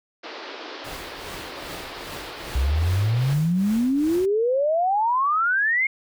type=band-pass noise; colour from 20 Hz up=pink; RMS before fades=-37 dBFS; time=0.23-3.34 s; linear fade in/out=10 ms; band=290 to 5000 Hz; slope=48 dB/octave
type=noise with tremolo; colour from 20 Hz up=pink; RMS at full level=-37 dBFS; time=0.84-4.26 s; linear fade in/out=10 ms; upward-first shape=triangle; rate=2.5 Hz; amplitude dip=80%
type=exponential sweep; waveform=sine; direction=up; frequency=61.74 to 2181 Hz; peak=-18 dBFS; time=2.55-5.87 s; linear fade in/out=5 ms
effects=none